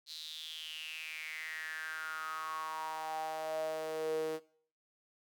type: tone with high-pass filter sweep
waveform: sawtooth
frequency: 157.9 Hz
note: D#3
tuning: 26 cents sharp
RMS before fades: -40 dBFS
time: 0.06-4.4 s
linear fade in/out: 50 ms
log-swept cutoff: 4200 to 410 Hz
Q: 7.7
effects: noise-tail reverb RT60 0.5 s tail -19 dB re dry